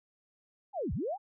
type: linear two-way sweep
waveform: sine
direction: down then up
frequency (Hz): 859 to 51.91 to 859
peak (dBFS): -31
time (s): 0.73-1.18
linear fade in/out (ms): 50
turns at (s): 0.93
effects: none